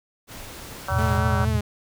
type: noise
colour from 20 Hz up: pink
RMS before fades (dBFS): -39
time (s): 0.27-1.21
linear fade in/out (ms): 50
type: harmonic tone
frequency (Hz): 190.6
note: G3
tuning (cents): -48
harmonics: 3 / 4 / 5 / 6 / 7 / 8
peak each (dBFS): -32 / -32 / -32 / -32 / -32 / -32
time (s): 0.88-1.45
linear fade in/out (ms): 5
type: chord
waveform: sine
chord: E suspended fourth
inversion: none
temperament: just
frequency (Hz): 82.41 / 109.88 / 123.61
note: E2 / A2 / B2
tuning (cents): 0 / -2 / +2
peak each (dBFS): -23 / -25 / -26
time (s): 0.9-1.61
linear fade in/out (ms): 20
type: tone with vibrato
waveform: sawtooth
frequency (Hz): 212.7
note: G#3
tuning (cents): +42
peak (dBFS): -23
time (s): 0.98-1.61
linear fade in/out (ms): 5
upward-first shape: triangle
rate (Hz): 4.4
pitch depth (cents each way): 65
effects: none